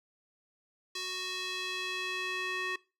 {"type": "tone with band-pass filter sweep", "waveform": "square", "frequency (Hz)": 370, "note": "F#4", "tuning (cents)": 0, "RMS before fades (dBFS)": -36, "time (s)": [0.95, 2.76], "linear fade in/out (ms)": 5, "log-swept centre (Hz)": [4400, 2100], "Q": 1.6, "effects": ["noise-tail reverb RT60 0.3 s tail -21 dB re dry"]}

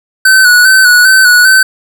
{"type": "tone with vibrato", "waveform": "square", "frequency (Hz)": 1500, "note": "F#6", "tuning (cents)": 23, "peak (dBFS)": -3, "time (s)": [0.25, 1.63], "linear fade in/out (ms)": 5, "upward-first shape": "square", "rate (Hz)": 2.5, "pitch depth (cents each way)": 37, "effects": []}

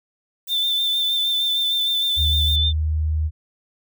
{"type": "noise", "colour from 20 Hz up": "violet", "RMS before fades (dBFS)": -35, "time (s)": [0.47, 2.56], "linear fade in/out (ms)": 5}
{"type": "tone with vibrato", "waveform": "sine", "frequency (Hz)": 3554, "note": "A7", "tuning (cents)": 17, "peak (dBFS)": -18, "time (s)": [0.48, 2.73], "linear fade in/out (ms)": 50, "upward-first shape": "sine", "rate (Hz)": 6.5, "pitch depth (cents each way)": 27}
{"type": "tone", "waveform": "sine", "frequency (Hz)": 77.78, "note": "D#2", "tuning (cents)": 0, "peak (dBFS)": -18, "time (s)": [2.16, 3.31], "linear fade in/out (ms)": 50}
{"effects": []}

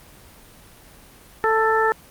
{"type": "harmonic tone", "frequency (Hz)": 442.3, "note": "A4", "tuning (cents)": 9, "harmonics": [1, 2, 3, 4], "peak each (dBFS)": [-20, -21, -22, -23], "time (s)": [1.44, 1.92], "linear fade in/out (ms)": 0, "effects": ["pink hiss -47 dBFS RMS until 2.1 s", "Opus 24 kbps"]}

